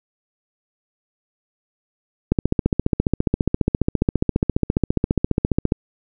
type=click train; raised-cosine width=3 ms; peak=-3 dBFS; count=51; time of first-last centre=2.32-5.721 s; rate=14.7 Hz; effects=none